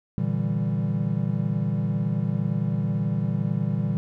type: chord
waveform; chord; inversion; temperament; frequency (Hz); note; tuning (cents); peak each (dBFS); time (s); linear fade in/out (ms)
triangle; E half-diminished seventh; second; equal; 116.54 / 146.83 / 164.81 / 196; Bb2 / D3 / E3 / G3; 0 / 0 / 0 / 0; -26; 0.18-3.97; 0
effects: none